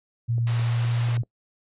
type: tone with pitch glide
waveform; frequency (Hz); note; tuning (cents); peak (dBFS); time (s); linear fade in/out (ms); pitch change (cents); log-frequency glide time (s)
sine; 117.2 to 118.49; A#2 to A#2; +10 to +29; -21; 0.28-1.23; 20; +19; 0.6-0.98
type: clicks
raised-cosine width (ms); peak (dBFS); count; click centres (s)
2; -28; 6; 0.382 / 0.596 / 0.85 / 1.087 / 1.177 / 1.234
type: high-pass noise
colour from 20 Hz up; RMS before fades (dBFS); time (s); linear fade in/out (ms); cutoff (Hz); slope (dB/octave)
pink; -37; 0.47-1.17; 0; 570; 12
effects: noise-tail reverb RT60 0.1 s tail -22 dB re dry + resampled to 8000 Hz